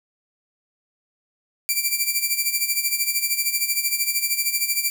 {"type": "tone with tremolo", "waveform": "5% pulse", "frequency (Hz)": 2349, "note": "D7", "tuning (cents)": 0, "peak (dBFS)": -8, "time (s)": [1.69, 4.9], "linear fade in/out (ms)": 0, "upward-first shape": "sine", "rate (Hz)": 13, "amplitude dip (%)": 70, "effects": ["8-bit"]}